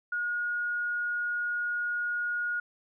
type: tone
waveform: sine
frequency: 1440 Hz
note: F#6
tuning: 47 cents flat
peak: -28 dBFS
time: 0.12-2.6 s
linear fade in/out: 5 ms
effects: none